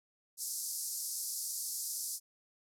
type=band-pass noise; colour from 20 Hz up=white; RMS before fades=-39 dBFS; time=0.37-2.2 s; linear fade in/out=50 ms; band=4800 to 13000 Hz; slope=48 dB/octave; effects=none